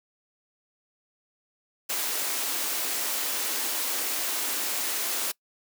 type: high-pass noise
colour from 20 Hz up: white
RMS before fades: -29 dBFS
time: 1.89-5.32 s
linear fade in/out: 10 ms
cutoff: 240 Hz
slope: 48 dB/octave
effects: noise-tail reverb RT60 0.1 s tail -23 dB re dry